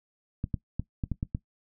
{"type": "clicks", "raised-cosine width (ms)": 5, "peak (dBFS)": -17, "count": 7, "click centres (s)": [0.441, 0.542, 0.796, 1.038, 1.117, 1.229, 1.349], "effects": ["noise-tail reverb RT60 0.1 s tail -17 dB re dry"]}